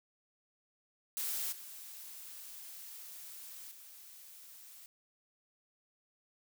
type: noise with level steps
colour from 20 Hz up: blue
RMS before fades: -37 / -49 / -54 dBFS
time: 1.17-4.86 s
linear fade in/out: 0 ms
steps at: 1.52 / 3.71 s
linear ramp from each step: 5 ms
effects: none